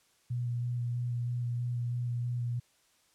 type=tone with vibrato; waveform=sine; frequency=121 Hz; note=B2; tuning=35 cents flat; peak=-30 dBFS; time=0.3-2.6 s; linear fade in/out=10 ms; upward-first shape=square; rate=3.1 Hz; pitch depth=12 cents each way; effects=white hiss -68 dBFS RMS until 3.14 s + low-pass 10000 Hz 12 dB/octave